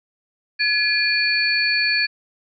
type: tone cluster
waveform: sine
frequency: 1698 / 2413 / 4448 Hz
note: G#6 / D7 / C#8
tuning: +38 / +46 / +5 cents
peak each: -21 dBFS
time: 0.59-2.07 s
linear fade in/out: 20 ms
effects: none